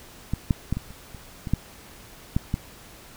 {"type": "clicks", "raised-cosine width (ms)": 5, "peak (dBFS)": [-12, -7, -11, -16, -30, -28, -19, -8, -9, -11], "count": 10, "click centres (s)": [0.336, 0.508, 0.726, 0.77, 0.906, 1.147, 1.472, 1.536, 2.365, 2.541], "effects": ["pink hiss -47 dBFS RMS until 3.16 s"]}